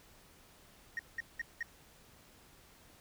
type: tone bursts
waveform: sine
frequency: 1864.7 Hz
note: A#6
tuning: in tune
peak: -32 dBFS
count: 4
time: 0.97-1.628 s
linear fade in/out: 2 ms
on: 22 ms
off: 190 ms
effects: tanh soft clip ceiling -33 dBFS + pink hiss -61 dBFS RMS until 3 s